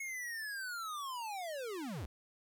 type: linear sweep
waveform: square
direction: down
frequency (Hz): 2188 to 56.7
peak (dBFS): -40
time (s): 0-2.06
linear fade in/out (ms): 5
effects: 12-bit